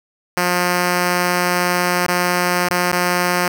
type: tone with dropouts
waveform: 5% pulse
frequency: 178 Hz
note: F3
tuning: 33 cents sharp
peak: -4 dBFS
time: 0.37-3.48 s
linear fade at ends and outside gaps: 2 ms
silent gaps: 2.066-2.083 / 2.686-2.708 / 2.917-2.926 s
effects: none